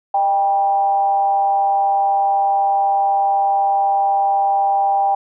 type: tone with frequency modulation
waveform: sine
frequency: 792 Hz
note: G5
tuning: 18 cents sharp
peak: -13 dBFS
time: 0.14-5.15 s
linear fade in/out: 5 ms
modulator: 180 Hz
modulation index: 0.39
effects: none

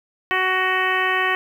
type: harmonic tone with a mistuned harmonic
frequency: 372.8 Hz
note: F#4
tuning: 13 cents sharp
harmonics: 1 / 2 / 3 / 4 / 5 / 6 / 7 / 8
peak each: -27 / -27 / -24 / -29 / -21 / -30 / -28 / -31 dBFS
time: 0.31-1.35 s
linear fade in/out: 0 ms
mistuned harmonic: 8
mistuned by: +24 cents
effects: 8-bit

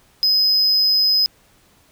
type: tone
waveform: triangle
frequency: 5050 Hz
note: D#8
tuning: 25 cents sharp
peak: -12 dBFS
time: 0.23-1.26 s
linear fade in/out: 0 ms
effects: pink hiss -55 dBFS RMS until 1.91 s

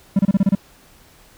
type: tone bursts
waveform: triangle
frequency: 196.2 Hz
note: G3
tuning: 2 cents sharp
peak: -9 dBFS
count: 7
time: 0.16-0.552 s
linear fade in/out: 5 ms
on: 32 ms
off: 28 ms
effects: pink hiss -50 dBFS RMS until 1.37 s

